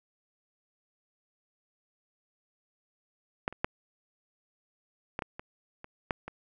clicks, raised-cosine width 0.5 ms, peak -13 / -29 / -11 / -17 / -19 / -24 / -28 / -13 / -24 dBFS, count 9, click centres 3.479 / 3.526 / 3.645 / 5.191 / 5.222 / 5.395 / 5.844 / 6.108 / 6.28 s, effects none

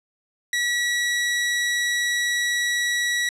sawtooth tone, 1932 Hz, B6, 39 cents flat, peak -17 dBFS, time 0.53-3.29 s, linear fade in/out 2 ms, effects low-pass 9000 Hz 12 dB/octave

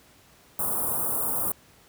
white band-stop noise, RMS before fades -27 dBFS, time 0.59-1.52 s, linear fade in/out 2 ms, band 1300 to 9100 Hz, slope 48 dB/octave, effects pink hiss -56 dBFS RMS until 1.88 s + high-pass 60 Hz 12 dB/octave

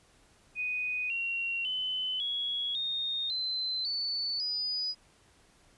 sine tone with pitch steps, 2489 / 2746 / 3029 / 3342 / 3686 / 4067 / 4486 / 4949 Hz, D#7 / F7 / F#7 / G#7 / A#7 / C8 / C#8 / D#8, 0 / -30 / +40 / +10 / -20 / -50 / +20 / -10 cents, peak -30 dBFS, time 0.55-4.95 s, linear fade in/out 50 ms, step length 550 ms, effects pink hiss -63 dBFS RMS until 5.77 s + resampled to 24000 Hz

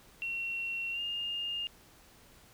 sine tone with pitch glide, 2730 to 2823 Hz, F7 to F7, -40 to +18 cents, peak -33 dBFS, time 0.22-1.67 s, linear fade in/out 0 ms, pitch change +58 cents, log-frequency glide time 0.92-1.01 s, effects pink hiss -59 dBFS RMS until 2.53 s

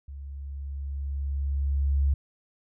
sine tone with level ramp, 69.6 Hz, C#2, 8 cents sharp, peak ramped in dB -37 to -19 dBFS, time 0.08-2.14 s, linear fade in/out 5 ms, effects none

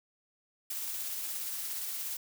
blue noise with tremolo, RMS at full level -36 dBFS, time 0.7-2.17 s, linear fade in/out 5 ms, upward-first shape sine, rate 17 Hz, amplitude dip 25%, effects none

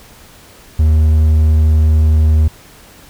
triangle tone, 77.78 Hz, D#2, in tune, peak -5 dBFS, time 0.79-2.48 s, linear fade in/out 5 ms, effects pink hiss -41 dBFS RMS until 3.09 s

